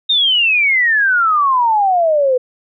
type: exponential sweep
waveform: sine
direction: down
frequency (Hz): 3729 to 493.9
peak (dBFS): -10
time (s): 0.09-2.38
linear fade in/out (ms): 10
effects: none